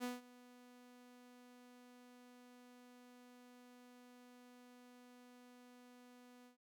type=tone with ADSR envelope; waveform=sawtooth; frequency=246.9 Hz; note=B3; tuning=in tune; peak=-35 dBFS; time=0-6.57 s; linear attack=39 ms; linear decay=170 ms; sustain=-21 dB; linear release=110 ms; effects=none